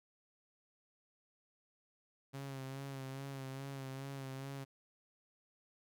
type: tone with vibrato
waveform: sawtooth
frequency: 135.5 Hz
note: C#3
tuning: 39 cents flat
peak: -39 dBFS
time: 2.33-4.65 s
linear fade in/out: 20 ms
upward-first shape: sine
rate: 2.4 Hz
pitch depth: 36 cents each way
effects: none